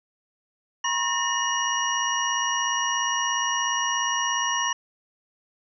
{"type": "tone cluster", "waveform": "sine", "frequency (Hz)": [964, 1081, 1827, 2887, 5740], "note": ["B5", "C#6", "A#6", "F#7", "F8"], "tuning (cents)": [-42, -44, -35, -43, 47], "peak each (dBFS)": -29, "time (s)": [0.84, 4.73], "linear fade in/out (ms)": 5, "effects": []}